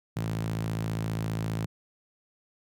sawtooth tone with high-pass filter, 54.9 Hz, A1, 3 cents flat, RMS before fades -31 dBFS, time 0.16-1.66 s, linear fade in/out 10 ms, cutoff 130 Hz, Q 4, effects none

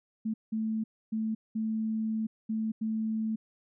sine tone bursts at uneven times, 220 Hz, A3, in tune, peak -28 dBFS, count 6, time 0.25-0.34 / 0.52-0.84 / 1.12-1.35 / 1.55-2.27 / 2.49-2.72 / 2.81-3.36 s, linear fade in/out 10 ms, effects none

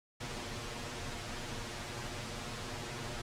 pink noise with comb filter, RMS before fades -41 dBFS, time 0.2-3.22 s, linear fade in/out 10 ms, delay 8.4 ms, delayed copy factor +0.95, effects low-pass 7000 Hz 12 dB/octave

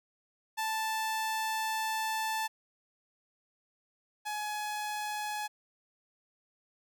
sawtooth tone pair in turn, 880 / 842.7 Hz, A5 / G#5, 0 / +25 cents, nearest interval minor second, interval 75 cents, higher first, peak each -27 / -30 dBFS, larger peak first, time 0.57-2.48 / 4.25-5.48 s, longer first, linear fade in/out 20 ms, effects none

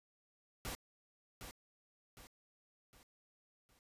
pink noise with echo, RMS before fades -43 dBFS, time 0.65-0.75 s, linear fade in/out 0 ms, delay 760 ms, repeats 4, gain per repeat -7 dB, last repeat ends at 3.79 s, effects resampled to 32000 Hz

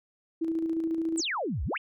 sine tone with tremolo, 326.3 Hz, E4, 18 cents flat, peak -25 dBFS, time 0.41-1.21 s, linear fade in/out 10 ms, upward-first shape square, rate 14 Hz, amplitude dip 35%
sine exponential two-way sweep, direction down then up, 8810 to 55.4 to 3249 Hz, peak -28 dBFS, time 1.17-1.78 s, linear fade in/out 10 ms, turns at 1.64 s
effects none

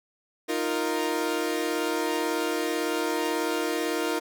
sawtooth chord, Eb suspended second, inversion none, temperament equal, 311.1 / 349.2 / 466.2 Hz, Eb4 / F4 / Bb4, 0 / 0 / 0 cents, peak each -26 dBFS, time 0.48-4.2 s, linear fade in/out 20 ms, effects none

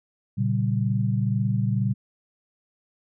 sine chord, G diminished, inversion first, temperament equal with one note detuned, 116.54 / 138.59 / 193.08 Hz, Bb2 / Db3 / G3, 0 / 0 / -26 cents, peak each -23 / -27 / -26 dBFS, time 0.37-1.94 s, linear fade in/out 20 ms, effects none

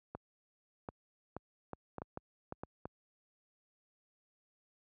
clicks, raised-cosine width 1 ms, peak -27 dBFS, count 10, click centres 0.15 / 0.888 / 1.366 / 1.733 / 1.983 / 2.019 / 2.174 / 2.524 / 2.635 / 2.855 s, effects high-pass 60 Hz 12 dB/octave

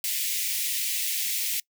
white high-pass noise, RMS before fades -28 dBFS, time 0.04-1.6 s, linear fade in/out 2 ms, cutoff 2000 Hz, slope 48 dB/octave, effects noise-tail reverb RT60 0.1 s tail -24 dB re dry

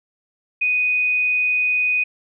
sine tone, 2489 Hz, D#7, in tune, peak -16 dBFS, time 0.61-2.04 s, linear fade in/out 10 ms, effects none

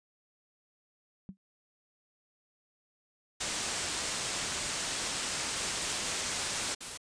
sine tone with exponential decay, 191.6 Hz, G3, 39 cents flat, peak -35 dBFS, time 1.29-1.37 s, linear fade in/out 0 ms, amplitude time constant 16 ms
white low-pass noise, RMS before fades -35 dBFS, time 3.4-6.75 s, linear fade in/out 10 ms, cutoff 9000 Hz, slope 48 dB/octave
white noise bursts, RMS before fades -40 dBFS, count 6, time 5.56-6.975 s, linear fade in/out 5 ms, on 170 ms, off 79 ms
effects resampled to 22050 Hz

